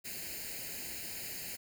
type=noise with comb filter; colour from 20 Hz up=white; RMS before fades=-42 dBFS; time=0.04-1.57 s; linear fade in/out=20 ms; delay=0.43 ms; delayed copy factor=+0.85; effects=none